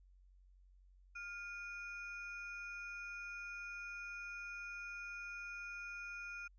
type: ring-modulated tone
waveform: triangle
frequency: 1928 Hz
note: B6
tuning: 42 cents flat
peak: -40 dBFS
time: 1.15-6.48 s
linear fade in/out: 10 ms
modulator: 522 Hz
effects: added 46 Hz sine -62 dBFS peak until 6.58 s + resampled to 16000 Hz

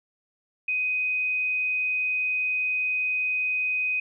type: tone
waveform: sine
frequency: 2505 Hz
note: D#7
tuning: 11 cents sharp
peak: -23 dBFS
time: 0.68-4 s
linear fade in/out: 5 ms
effects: none

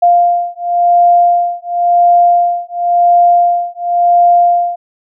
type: beating tone pair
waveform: sine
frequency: 698.5 / 699.44 Hz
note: F5 / F5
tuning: 0 / +2 cents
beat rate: 0.94 Hz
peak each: -10 dBFS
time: 0.02-4.76 s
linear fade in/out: 10 ms
effects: none

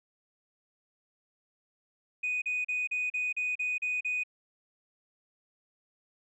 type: tone bursts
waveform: sine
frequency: 2487 Hz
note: D#7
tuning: 1 cent flat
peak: -27 dBFS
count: 9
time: 2.23-4.236 s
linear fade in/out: 10 ms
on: 190 ms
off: 37 ms
effects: tanh soft clip ceiling -25 dBFS

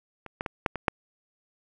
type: clicks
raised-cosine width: 0.5 ms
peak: -25 / -15 / -16 / -8 / -17 / -6 dBFS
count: 6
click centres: 0.263 / 0.409 / 0.462 / 0.662 / 0.757 / 0.882 s
effects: none

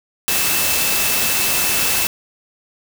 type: tone in noise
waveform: sine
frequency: 2637 Hz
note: E7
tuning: in tune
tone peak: -25 dBFS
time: 0.28-2.07 s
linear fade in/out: 0 ms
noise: white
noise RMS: -18 dBFS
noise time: 0.28-2.07 s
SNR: -10 dB
effects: none

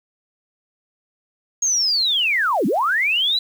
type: linear two-way sweep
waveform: sine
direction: down then up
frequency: 6630 to 174.61 to 4044 Hz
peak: -16 dBFS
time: 1.62-3.39 s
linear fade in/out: 5 ms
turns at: 2.66 s
effects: 7-bit

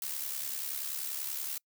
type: noise with amplitude modulation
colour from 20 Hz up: blue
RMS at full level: -34 dBFS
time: 0.02-1.58 s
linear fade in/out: 2 ms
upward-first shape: sine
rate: 70.4 Hz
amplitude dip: 60%
effects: noise-tail reverb RT60 0.1 s tail -26 dB re dry

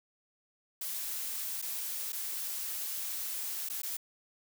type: noise with dropouts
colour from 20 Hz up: blue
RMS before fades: -37 dBFS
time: 0.81-3.97 s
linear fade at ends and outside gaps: 5 ms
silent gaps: 1.617-1.623 / 2.123-2.129 / 3.689-3.698 / 3.819-3.831 s
effects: none

